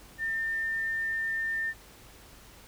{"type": "tone", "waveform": "sine", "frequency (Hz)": 1802, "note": "A6", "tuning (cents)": 41, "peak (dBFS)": -28, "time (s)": [0.18, 1.74], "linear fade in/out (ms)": 50, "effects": ["added 50 Hz sine -57 dBFS peak until 2.67 s", "pink hiss -53 dBFS RMS until 2.67 s"]}